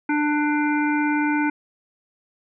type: harmonic tone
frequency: 297.1 Hz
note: D4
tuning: 20 cents sharp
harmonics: 1 / 3 / 5 / 7 / 8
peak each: -20 / -26 / -27 / -32 / -33 dBFS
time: 0.09-1.5 s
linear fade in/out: 5 ms
effects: none